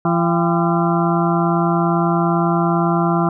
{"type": "harmonic tone with a mistuned harmonic", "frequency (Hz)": 170, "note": "F3", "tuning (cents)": -46, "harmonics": [1, 2, 4, 5, 6, 7, 8], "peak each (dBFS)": [-17, -20, -23, -24, -25, -25, -26], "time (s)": [0.05, 3.29], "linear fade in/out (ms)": 2, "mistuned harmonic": 5, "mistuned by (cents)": -110, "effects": []}